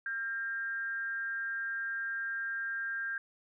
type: tone with frequency modulation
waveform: sine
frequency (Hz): 1600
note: G6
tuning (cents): +35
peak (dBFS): -33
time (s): 0.06-3.18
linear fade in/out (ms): 2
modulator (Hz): 230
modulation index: 0.34
effects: none